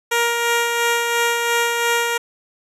10% pulse tone with tremolo, 470 Hz, A#4, 14 cents sharp, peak -7 dBFS, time 0.11-2.18 s, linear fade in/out 10 ms, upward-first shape sine, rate 2.9 Hz, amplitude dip 35%, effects resampled to 32000 Hz

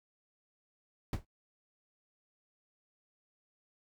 brown noise with exponential decay, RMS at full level -28 dBFS, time 1.13-1.25 s, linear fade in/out 2 ms, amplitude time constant 24 ms, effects noise-tail reverb RT60 0.1 s tail -20 dB re dry

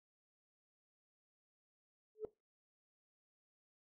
sine tone with exponential growth, 432 Hz, A4, 32 cents flat, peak -33 dBFS, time 2.15-2.25 s, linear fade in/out 1 ms, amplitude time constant 20 ms, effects noise-tail reverb RT60 0.2 s tail -18 dB re dry + tanh soft clip ceiling -32 dBFS

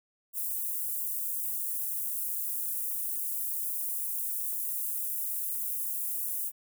white high-pass noise, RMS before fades -33 dBFS, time 0.33-6.52 s, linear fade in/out 50 ms, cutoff 10000 Hz, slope 24 dB/octave, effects none

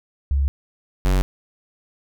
sine / square tone pair in turn, 69.3 / 46.7 Hz, C#2 / F#1, 0 / +17 cents, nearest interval perfect fifth, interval 683 cents, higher first, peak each -16 dBFS, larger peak neither, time 0.31-0.48 / 1.05-1.22 s, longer neither, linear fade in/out 0 ms, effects none

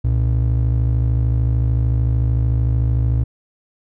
triangle ring-modulated tone, 91.9 Hz, F#2, 11 cents flat, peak -9 dBFS, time 0.04-3.24 s, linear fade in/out 10 ms, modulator 26.7 Hz, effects none

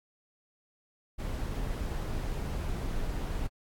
brown noise, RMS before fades -33 dBFS, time 1.18-3.48 s, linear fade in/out 20 ms, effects AAC 64 kbps

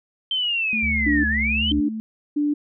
sine linear two-way sweep, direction down then up, 3136 to 1666 to 3133 Hz, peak -20 dBFS, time 0.31-1.72 s, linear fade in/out 2 ms, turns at 1.28 s
sine tone, 220 Hz, A3, in tune, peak -26 dBFS, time 0.73-2 s, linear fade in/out 0 ms
sine tone with vibrato, 70.1 Hz, C#2, 20 cents sharp, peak -25 dBFS, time 0.82-1.81 s, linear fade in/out 20 ms, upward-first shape triangle, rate 2.7 Hz, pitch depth 120 cents each way
sine tone bursts, 293.7 Hz, D4, in tune, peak -18 dBFS, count 3, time 1.06-2.54 s, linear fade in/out 10 ms, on 180 ms, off 470 ms
effects none

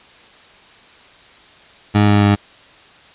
20% pulse tone with pitch steps, 103.83 / 102.93 / 102.05 Hz, G#2 / G#2 / G#2, 0 / -15 / -30 cents, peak -5 dBFS, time 1.94-2.36 s, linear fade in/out 20 ms, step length 140 ms, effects white hiss -45 dBFS RMS until 3.14 s + resampled to 8000 Hz

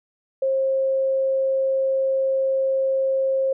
sine tone, 534 Hz, C5, 35 cents sharp, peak -18 dBFS, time 0.42-3.53 s, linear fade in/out 5 ms, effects none

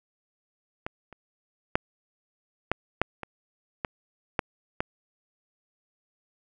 clicks, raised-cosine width 0.5 ms, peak -17 / -30 / -6 / -8 / -6 / -20 / -13 / -8 / -11 dBFS, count 9, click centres 0.865 / 1.127 / 1.755 / 2.716 / 3.016 / 3.233 / 3.848 / 4.392 / 4.805 s, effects none

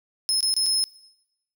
30% pulse tone with dropouts, 5180 Hz, E8, 31 cents flat, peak -16 dBFS, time 0.29-0.84 s, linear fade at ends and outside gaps 0 ms, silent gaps 0.406-0.428 / 0.54-0.565 / 0.66-0.664 s, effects noise-tail reverb RT60 0.9 s tail -21 dB re dry

